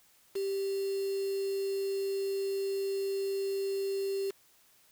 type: tone with quantisation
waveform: sine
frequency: 392 Hz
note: G4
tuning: in tune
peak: -30 dBFS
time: 0.35-4.31 s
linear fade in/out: 10 ms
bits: 7
effects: white hiss -64 dBFS RMS until 4.91 s